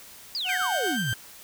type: exponential sweep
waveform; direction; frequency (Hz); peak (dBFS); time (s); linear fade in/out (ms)
sine; down; 5060 to 103.83; -27; 0.35-1.13; 0
type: tone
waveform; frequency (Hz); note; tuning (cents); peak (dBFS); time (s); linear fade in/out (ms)
sawtooth; 736; F#5; -9; -26; 0.44-0.98; 50
type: tone with tremolo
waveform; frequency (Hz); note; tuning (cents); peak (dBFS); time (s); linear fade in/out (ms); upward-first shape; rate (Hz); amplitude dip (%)
30% pulse; 1568; G6; 0; -24; 0.49-1.14; 2; sine; 8.5; 35
type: clicks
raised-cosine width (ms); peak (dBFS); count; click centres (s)
0.5; -32 / -32; 2; 0.617 / 0.87
effects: white hiss -47 dBFS RMS until 1.43 s